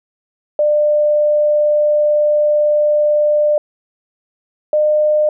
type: tone pair in turn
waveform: sine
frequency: 597 / 605.3 Hz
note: D5 / D#5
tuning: +28 / -48 cents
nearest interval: unison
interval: 24 cents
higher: second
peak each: -10 dBFS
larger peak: neither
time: 0.59-3.58 / 4.73-5.29 s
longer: first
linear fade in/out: 2 ms
effects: none